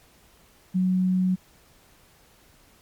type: tone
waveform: sine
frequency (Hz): 184.7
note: F#3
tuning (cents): -3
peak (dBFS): -19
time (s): 0.74-1.36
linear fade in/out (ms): 20
effects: pink hiss -57 dBFS RMS until 2.81 s + MP3 96 kbps